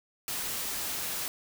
white noise, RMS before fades -34 dBFS, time 0.28-1.28 s, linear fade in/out 0 ms, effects none

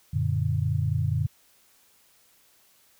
sine chord, Gb augmented, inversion none, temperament equal, 92.5 / 116.54 / 146.83 Hz, Gb2 / Bb2 / D3, 0 / 0 / 0 cents, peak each -27 dBFS, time 0.13-1.27 s, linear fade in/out 10 ms, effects white hiss -61 dBFS RMS until 2.99 s

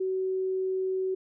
sine tone, 376.7 Hz, F#4, 31 cents sharp, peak -26 dBFS, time 0-1.15 s, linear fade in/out 10 ms, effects none

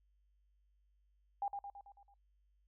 sine tone with echo, 804 Hz, G5, 44 cents sharp, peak -34 dBFS, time 1.42-1.48 s, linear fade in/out 2 ms, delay 110 ms, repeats 6, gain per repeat -5 dB, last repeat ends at 2.14 s, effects noise-tail reverb RT60 0.1 s tail -24 dB re dry + added 50 Hz sine -70 dBFS peak until 2.67 s

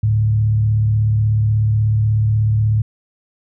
sine tone with frequency modulation, 107.9 Hz, A2, 33 cents flat, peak -12 dBFS, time 0.03-2.82 s, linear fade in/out 5 ms, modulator 36.4 Hz, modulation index 0.38, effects none

